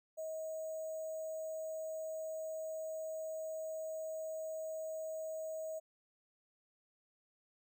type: tone with sample-and-hold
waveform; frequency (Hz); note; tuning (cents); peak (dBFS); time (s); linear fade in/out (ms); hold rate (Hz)
sine; 634; D#5; +32; -39; 0.17-5.8; 20; 7350
effects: none